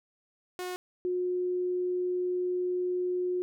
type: tone pair in turn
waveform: sawtooth / sine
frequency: 362.8 / 361.1 Hz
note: F#4 / F#4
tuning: -34 / -42 cents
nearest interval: unison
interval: 8 cents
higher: first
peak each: -30 / -27 dBFS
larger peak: second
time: 0.59-0.76 / 1.05-3.42 s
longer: second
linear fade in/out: 0 ms
effects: none